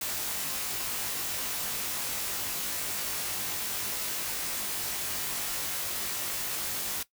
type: noise with comb filter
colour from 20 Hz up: white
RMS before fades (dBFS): -33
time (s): 0.01-7.03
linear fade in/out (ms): 5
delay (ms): 20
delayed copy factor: +0.85
effects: noise-tail reverb RT60 0.1 s tail -17 dB re dry